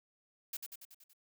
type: noise with echo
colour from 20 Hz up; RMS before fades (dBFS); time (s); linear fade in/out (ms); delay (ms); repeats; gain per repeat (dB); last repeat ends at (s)
blue; -40; 0.53-0.57; 5; 94; 6; -4; 1.134
effects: none